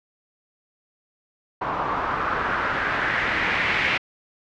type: noise with low-pass filter sweep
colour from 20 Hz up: white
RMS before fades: -24 dBFS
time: 1.61-3.98 s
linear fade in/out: 10 ms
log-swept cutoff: 1000 to 2400 Hz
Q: 2.7
effects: low-pass 5000 Hz 12 dB/octave